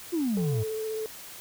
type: exponential sweep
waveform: sine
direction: down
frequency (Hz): 362.5 to 100.2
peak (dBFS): -23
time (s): 0.12-0.64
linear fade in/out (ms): 20
type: tone with vibrato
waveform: sine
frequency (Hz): 437.8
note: A4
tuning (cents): -9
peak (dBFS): -29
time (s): 0.37-1.06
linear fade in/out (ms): 0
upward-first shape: sine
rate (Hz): 15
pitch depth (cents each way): 15
effects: tanh soft clip ceiling -21 dBFS + white hiss -44 dBFS RMS until 1.4 s